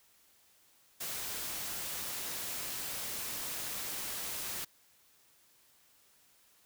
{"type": "noise", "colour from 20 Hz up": "white", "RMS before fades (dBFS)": -39, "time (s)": [1, 4.65], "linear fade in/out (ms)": 10, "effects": ["white hiss -66 dBFS RMS until 6.65 s"]}